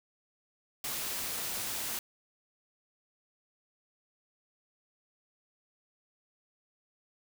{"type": "noise", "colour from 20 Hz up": "white", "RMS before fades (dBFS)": -36, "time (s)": [0.84, 1.99], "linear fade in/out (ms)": 2, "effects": []}